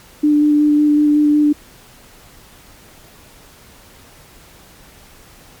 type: tone with vibrato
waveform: sine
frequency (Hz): 297.1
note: D4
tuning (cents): +20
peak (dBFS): -9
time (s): 0.23-1.53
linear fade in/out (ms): 10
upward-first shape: square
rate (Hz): 5.4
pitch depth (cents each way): 9
effects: pink hiss -44 dBFS RMS until 5.6 s + MP3 96 kbps